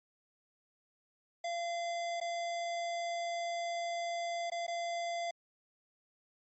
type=tone with dropouts; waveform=square; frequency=686 Hz; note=F5; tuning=31 cents flat; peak=-35 dBFS; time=1.44-5.31 s; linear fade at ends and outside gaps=5 ms; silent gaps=2.202-2.212 / 4.501-4.518 / 4.667-4.679 s; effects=MP3 32 kbps